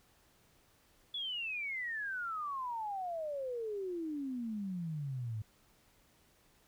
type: exponential sweep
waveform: sine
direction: down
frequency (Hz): 3453 to 104.7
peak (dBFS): -36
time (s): 1.14-5.42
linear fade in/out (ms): 5
effects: pink hiss -68 dBFS RMS until 6.67 s